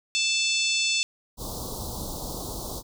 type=harmonic tone; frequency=880 Hz; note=A5; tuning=in tune; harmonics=3 / 4 / 5 / 6 / 7 / 8 / 9; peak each=-26 / -28 / -30 / -32 / -33 / -34 / -35 dBFS; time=0.15-1.03 s; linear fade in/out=0 ms
type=band-stop noise; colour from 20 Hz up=pink; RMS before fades=-34 dBFS; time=1.37-2.83 s; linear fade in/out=50 ms; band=1100 to 3800 Hz; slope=48 dB/octave
effects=none